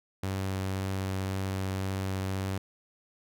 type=tone with vibrato; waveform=sawtooth; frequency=95.7 Hz; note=G2; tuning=41 cents flat; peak=-26 dBFS; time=0.23-2.58 s; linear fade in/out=5 ms; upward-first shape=triangle; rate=1.9 Hz; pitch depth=9 cents each way; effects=none